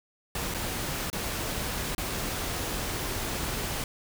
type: noise with dropouts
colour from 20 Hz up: pink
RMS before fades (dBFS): -32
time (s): 0.35-3.84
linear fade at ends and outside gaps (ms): 2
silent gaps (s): 0.541-0.545 / 1.101-1.129 / 1.949-1.98
effects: none